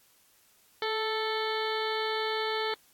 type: harmonic tone with a mistuned harmonic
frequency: 440 Hz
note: A4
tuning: in tune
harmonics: 1 / 2 / 3 / 4 / 5 / 7 / 8 / 9 / 10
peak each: -32 / -35 / -37 / -38 / -39 / -40 / -41 / -42 / -42 dBFS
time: 0.82-2.74 s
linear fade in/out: 2 ms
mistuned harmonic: 1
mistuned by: -18 cents
effects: white hiss -63 dBFS RMS until 2.93 s + AAC 64 kbps